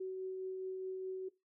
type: tone with tremolo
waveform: sine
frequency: 375.9 Hz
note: F#4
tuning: 27 cents sharp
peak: -37 dBFS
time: 0-1.29 s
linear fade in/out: 10 ms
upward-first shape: triangle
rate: 4.8 Hz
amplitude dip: 25%
effects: noise-tail reverb RT60 0.2 s tail -18 dB re dry